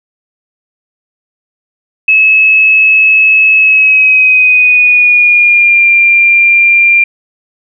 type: tone with pitch glide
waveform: sine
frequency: 2586 to 2385 Hz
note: E7 to D7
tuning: -34 to +26 cents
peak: -3 dBFS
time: 2.08-7.04 s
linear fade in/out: 5 ms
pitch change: -140 cents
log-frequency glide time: 3.56-5.87 s
effects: none